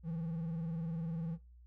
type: tone with vibrato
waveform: triangle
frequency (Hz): 164.81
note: E3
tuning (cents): 0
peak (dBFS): -34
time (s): 0.03-1.38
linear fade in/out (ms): 50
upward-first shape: sine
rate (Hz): 20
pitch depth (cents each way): 92
effects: noise-tail reverb RT60 0.3 s tail -19 dB re dry + added 60 Hz sine -55 dBFS peak until 1.66 s